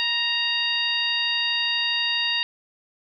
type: harmonic tone with a mistuned harmonic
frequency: 932.3 Hz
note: A#5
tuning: in tune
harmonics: 1 / 2 / 3 / 4 / 5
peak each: -36 / -28 / -25 / -26 / -30 dBFS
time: 0-2.43 s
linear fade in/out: 0 ms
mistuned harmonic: 1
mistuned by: +47 cents
effects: none